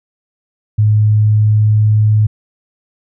sine tone with pitch glide, 106.5 to 107.18 Hz, G#2 to A2, +44 to -45 cents, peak -7 dBFS, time 0.78-2.27 s, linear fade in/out 10 ms, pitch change +11 cents, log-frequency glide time 0.88-2.12 s, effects none

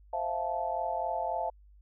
sine chord, F major seventh, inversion second, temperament just, 523.8 / 654.8 / 698.5 / 873.1 Hz, C5 / E5 / F5 / A5, +2 / -12 / 0 / -14 cents, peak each -39 / -35 / -34 / -34 dBFS, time 0.13-1.5 s, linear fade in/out 5 ms, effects added 50 Hz sine -54 dBFS peak until 1.81 s

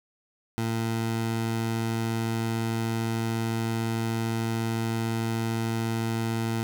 20% pulse tone, 113.6 Hz, A#2, 44 cents flat, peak -21 dBFS, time 0.58-6.63 s, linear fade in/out 0 ms, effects none

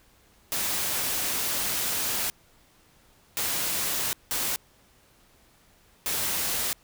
white noise bursts at uneven times, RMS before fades -28 dBFS, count 4, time 0.52-2.3 / 3.37-4.13 / 4.31-4.56 / 6.06-6.73 s, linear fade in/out 0 ms, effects pink hiss -60 dBFS RMS until 6.83 s

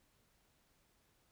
silence, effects pink hiss -74 dBFS RMS until 1.31 s

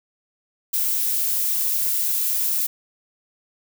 violet noise, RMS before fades -22 dBFS, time 0.73-2.67 s, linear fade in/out 10 ms, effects none

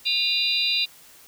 sine tone cluster, 2449 / 2788 / 3642 / 3964 / 4791 Hz, D#7 / F7 / A#7 / B7 / D8, -28 / -4 / -41 / +6 / +34 cents, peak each -30 / -26 / -26 / -24 / -32 dBFS, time 0.05-0.86 s, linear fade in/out 20 ms, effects white hiss -50 dBFS RMS until 1.27 s

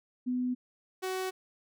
sine / sawtooth tone pair in turn, 250 / 374.6 Hz, B3 / F#4, +21 / +21 cents, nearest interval perfect fifth, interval 700 cents, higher second, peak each -28 dBFS, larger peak neither, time 0.26-0.55 / 1.02-1.31 s, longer neither, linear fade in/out 20 ms, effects none

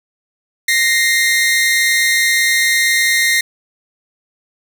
sawtooth tone pair together, 1864.7 / 2093 Hz, A#6 / C7, 0 / 0 cents, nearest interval major second, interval 200 cents, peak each -11 dBFS, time 0.68-3.41 s, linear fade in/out 5 ms, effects 7-bit

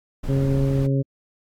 brown noise, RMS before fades -29 dBFS, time 0.23-0.87 s, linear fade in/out 10 ms
harmonic tone, 136.4 Hz, C#3, 28 cents flat, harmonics 1 / 2 / 3 / 4, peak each -19 / -25 / -29 / -31 dBFS, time 0.28-1.03 s, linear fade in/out 20 ms
effects AAC 64 kbps

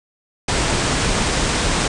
pink low-pass noise, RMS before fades -19 dBFS, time 0.48-1.88 s, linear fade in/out 5 ms, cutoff 9300 Hz, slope 96 dB/octave, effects none

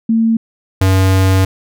sine / square tone pair in turn, 225.8 / 94.94 Hz, A3 / F#2, +45 / +45 cents, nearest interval octave + minor third, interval 1500 cents, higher first, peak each -9 dBFS, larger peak neither, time 0.09-0.37 / 0.81-1.45 s, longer second, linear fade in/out 5 ms, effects none

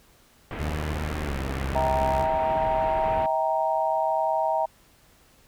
pink low-pass noise, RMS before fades -34 dBFS, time 0.51-3.26 s, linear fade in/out 0 ms, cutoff 2600 Hz, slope 24 dB/octave
sawtooth tone with pitch glide, 76.1 to 67.02 Hz, D#2 to C2, -38 to +42 cents, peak -24 dBFS, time 0.57-2.27 s, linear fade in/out 50 ms, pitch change -220 cents, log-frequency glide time 1.22-1.36 s
sine chord, E diminished, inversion none, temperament equal with one note detuned, 642.7 / 784 / 932.3 Hz, E5 / G5 / Bb5, -44 / 0 / 0 cents, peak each -25 / -27 / -26 dBFS, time 1.75-4.66 s, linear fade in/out 10 ms
effects pink hiss -58 dBFS RMS until 5.47 s

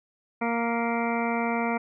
harmonic tone with a mistuned harmonic, 233.1 Hz, A#3, in tune, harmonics 1 / 2 / 3 / 4 / 5 / 6 / 8 / 9 / 10, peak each -28 / -32 / -31 / -32 / -38 / -36 / -42 / -37 / -36 dBFS, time 0.41-1.78 s, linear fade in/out 10 ms, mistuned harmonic 8, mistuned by +25 cents, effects none

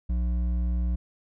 triangle tone with hard clipping, 60.1 Hz, B1, 46 cents flat, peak -25 dBFS, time 0.09-0.96 s, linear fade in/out 10 ms, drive 11 dB, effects none

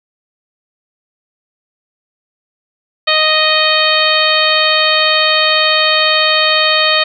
harmonic tone, 622 Hz, D#5, 1 cent flat, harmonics 1 / 2 / 3 / 4 / 5 / 6 / 7, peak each -17 / -17 / -17 / -17 / -17 / -17 / -17 dBFS, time 3.07-7.04 s, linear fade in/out 10 ms, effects none

